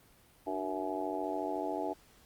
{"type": "harmonic tone with a mistuned harmonic", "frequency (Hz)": 93.9, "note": "F#2", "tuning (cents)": 26, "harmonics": [3, 4, 5, 6, 7, 8, 9], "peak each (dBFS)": [-39, -40, -42, -47, -38, -45, -39], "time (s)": [0.46, 1.94], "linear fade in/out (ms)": 20, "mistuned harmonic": 3, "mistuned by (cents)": 88, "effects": ["pink hiss -62 dBFS RMS until 2.25 s", "Opus 32 kbps"]}